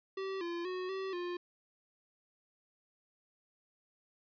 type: tone with pitch steps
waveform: square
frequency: 385.3 / 342.9 / 367.7 / 383.3 / 352.9 Hz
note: G4 / F4 / F#4 / G4 / F4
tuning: -30 / -32 / -11 / -39 / +18 cents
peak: -37 dBFS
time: 0.17-1.37 s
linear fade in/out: 5 ms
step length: 240 ms
effects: resampled to 11025 Hz + 12-bit